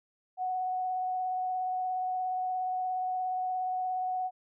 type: tone with vibrato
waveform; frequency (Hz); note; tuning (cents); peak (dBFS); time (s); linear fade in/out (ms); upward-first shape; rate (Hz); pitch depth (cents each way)
sine; 740; F#5; 0; -29; 0.37-4.31; 50; sine; 17; 12
effects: none